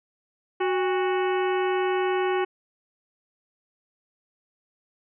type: harmonic tone with a mistuned harmonic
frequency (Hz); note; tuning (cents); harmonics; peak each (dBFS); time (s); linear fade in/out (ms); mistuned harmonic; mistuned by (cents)
370; F#4; 0; 1 / 2 / 3 / 4 / 5 / 6 / 7 / 8; -23 / -29 / -33 / -35 / -37 / -39 / -40 / -41; 0.6-2.45; 10; 2; +150
effects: none